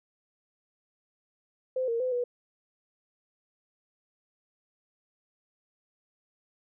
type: tone with pitch steps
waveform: sine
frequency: 515 / 463.2 / 509 / 488 Hz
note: C5 / A#4 / C5 / B4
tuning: -28 / -11 / -48 / -21 cents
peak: -26 dBFS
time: 1.76-2.24 s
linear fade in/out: 5 ms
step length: 120 ms
effects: none